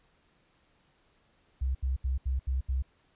sine tone bursts, 65.4 Hz, C2, in tune, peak -26 dBFS, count 6, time 1.61-2.825 s, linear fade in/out 10 ms, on 140 ms, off 75 ms, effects pink hiss -68 dBFS RMS until 3.15 s + resampled to 8000 Hz

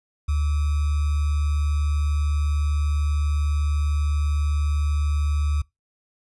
sine tone with sample-and-hold, 73.9 Hz, D2, 11 cents sharp, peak -19 dBFS, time 0.28-5.62 s, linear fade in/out 10 ms, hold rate 1225 Hz, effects noise-tail reverb RT60 0.2 s tail -24 dB re dry + resampled to 24000 Hz

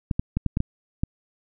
clicks, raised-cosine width 5 ms, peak -10 dBFS, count 7, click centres 0.112 / 0.195 / 0.37 / 0.463 / 0.571 / 0.604 / 1.035 s, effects none

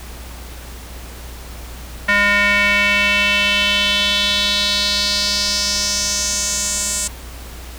square tone with band-pass filter sweep, 203.6 Hz, G#3, 34 cents flat, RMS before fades -17 dBFS, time 2.08-7.08 s, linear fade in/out 10 ms, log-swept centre 1900 to 7900 Hz, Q 3.5, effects added 60 Hz sine -32 dBFS peak until 7.78 s + pink hiss -37 dBFS RMS until 7.78 s

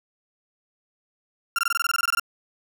35% pulse tone bursts, 1382 Hz, F6, 19 cents flat, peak -18 dBFS, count 14, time 1.56-2.197 s, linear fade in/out 2 ms, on 26 ms, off 21 ms, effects none

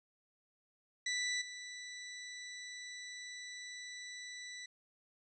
20% pulse tone with level steps, 1975.5 Hz, B6, in tune, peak -29 / -40 dBFS, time 1.06-4.66 s, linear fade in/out 5 ms, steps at 1.41 s, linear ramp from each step 10 ms, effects resampled to 22050 Hz

